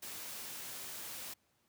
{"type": "noise", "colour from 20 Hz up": "white", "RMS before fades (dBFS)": -45, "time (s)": [0.02, 1.34], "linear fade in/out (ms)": 10, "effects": ["pink hiss -75 dBFS RMS until 1.68 s", "high-pass 80 Hz 12 dB/octave"]}